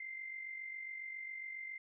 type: tone with amplitude modulation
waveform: sine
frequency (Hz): 2088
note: C7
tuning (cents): -4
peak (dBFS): -40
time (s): 0-1.78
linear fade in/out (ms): 5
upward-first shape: sine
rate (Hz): 47.3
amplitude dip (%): 55
effects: none